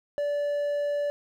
triangle tone, 580 Hz, D5, 22 cents flat, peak -23 dBFS, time 0.18-1.1 s, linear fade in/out 0 ms, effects 10-bit

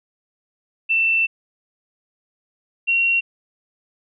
sine tone pair in turn, 2676 / 2740 Hz, E7 / F7, +25 / -34 cents, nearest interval unison, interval 41 cents, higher second, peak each -15 dBFS, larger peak neither, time 0.89-1.27 / 2.87-3.21 s, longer first, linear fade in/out 20 ms, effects none

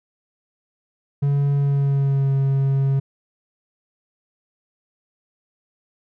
triangle tone with pitch glide, 141.5 to 136.44 Hz, C#3 to C#3, +36 to -27 cents, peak -14 dBFS, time 1.22-3 s, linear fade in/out 10 ms, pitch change -63 cents, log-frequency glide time 1.55-2.33 s, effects none

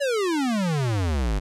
square exponential sweep, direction down, 588 to 46.7 Hz, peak -22 dBFS, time 0-1.4 s, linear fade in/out 20 ms, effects low-pass 9000 Hz 12 dB/octave

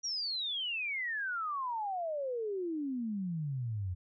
sine exponential sweep, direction down, 5810 to 86.9 Hz, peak -33 dBFS, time 0.03-3.95 s, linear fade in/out 20 ms, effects none

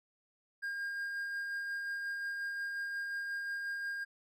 triangle tone with tremolo, 1613 Hz, G6, 49 cents sharp, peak -33 dBFS, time 0.62-4.05 s, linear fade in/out 20 ms, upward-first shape sine, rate 5.6 Hz, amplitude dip 25%, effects none

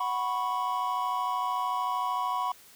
triangle chord, F# suspended fourth, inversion none, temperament equal with one note detuned, 740 / 987.8 / 1101.1 Hz, F#5 / B5 / C#6, 0 / 0 / -12 cents, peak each -32 / -28 / -30 dBFS, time 0-2.52 s, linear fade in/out 5 ms, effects white hiss -54 dBFS RMS until 2.75 s

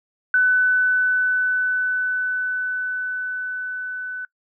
sine tone with level ramp, 1500 Hz, F#6, 23 cents sharp, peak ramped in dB -13 to -27 dBFS, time 0.34-4.25 s, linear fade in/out 2 ms, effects noise-tail reverb RT60 0.1 s tail -24 dB re dry

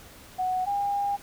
sine tone pair in turn, 740 / 806.6 Hz, F#5 / G5, 0 / +49 cents, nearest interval minor second, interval 149 cents, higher second, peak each -24 dBFS, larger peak neither, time 0.38-0.66 / 0.66-1.17 s, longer second, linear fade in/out 20 ms, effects pink hiss -49 dBFS RMS until 1.22 s

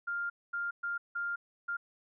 sine tone bursts at uneven times, 1400 Hz, F6, 4 cents sharp, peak -32 dBFS, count 5, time 0.07-0.3 / 0.53-0.71 / 0.83-0.98 / 1.15-1.36 / 1.68-1.77 s, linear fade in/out 10 ms, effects none

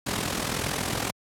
pink noise with amplitude modulation, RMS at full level -25 dBFS, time 0.06-1.11 s, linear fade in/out 10 ms, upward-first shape sine, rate 41.6 Hz, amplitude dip 65%, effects high-pass 80 Hz 12 dB/octave + low-pass 12000 Hz 12 dB/octave

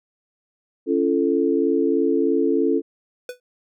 sine chord, Db augmented, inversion none, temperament equal with one note detuned, 277.2 / 340.3 / 440 Hz, Db4 / F4 / A4, 0 / -45 / 0 cents, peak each -21 dBFS, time 0.86-2.82 s, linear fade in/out 50 ms
square tone with exponential decay, 495.5 Hz, B4, 6 cents sharp, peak -26 dBFS, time 3.29-3.4 s, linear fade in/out 2 ms, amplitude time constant 22 ms
effects none

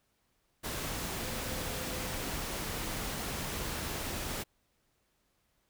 sine tone in noise, 512 Hz, C5, 38 cents flat, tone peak -47 dBFS, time 1.23-2.23 s, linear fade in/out 20 ms, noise pink, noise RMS -37 dBFS, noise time 0.63-4.44 s, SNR -13 dB, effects pink hiss -75 dBFS RMS until 5.69 s

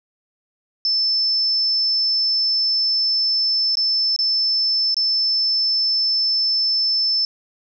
sine tone with dropouts, 5280 Hz, E8, 2 cents sharp, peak -16 dBFS, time 0.85-7.25 s, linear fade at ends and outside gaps 1 ms, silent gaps 3.754-3.771 / 4.163-4.189 / 4.944-4.967 s, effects none

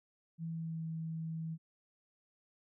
sine tone with pitch glide, 164.3 to 161.76 Hz, E3 to E3, -5 to -32 cents, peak -37 dBFS, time 0.38-1.58 s, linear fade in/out 50 ms, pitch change -27 cents, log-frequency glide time 0.48-0.84 s, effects none

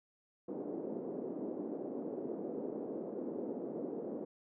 white band-pass noise, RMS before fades -41 dBFS, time 0.48-4.25 s, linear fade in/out 5 ms, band 230 to 460 Hz, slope 24 dB/octave, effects none

